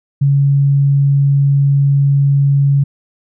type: tone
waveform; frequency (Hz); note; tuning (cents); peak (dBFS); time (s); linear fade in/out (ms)
sine; 140; C#3; +18; -8; 0.21-2.84; 10
effects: none